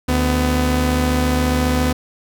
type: tone pair together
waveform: sawtooth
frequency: 74.6 / 250.9 Hz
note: D2 / B3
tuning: +28 / +28 cents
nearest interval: octave + major sixth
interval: 2100 cents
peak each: -14 dBFS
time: 0.08-1.93 s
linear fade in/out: 10 ms
effects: none